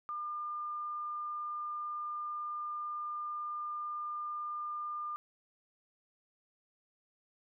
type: tone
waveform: sine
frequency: 1203 Hz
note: D6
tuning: 41 cents sharp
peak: -36 dBFS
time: 0.09-5.16 s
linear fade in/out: 0 ms
effects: none